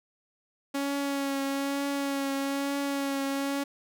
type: tone with vibrato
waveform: sawtooth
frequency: 277.8 Hz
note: C#4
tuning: 4 cents sharp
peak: -24 dBFS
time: 0.74-3.64 s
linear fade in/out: 10 ms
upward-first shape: triangle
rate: 1.1 Hz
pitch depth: 24 cents each way
effects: none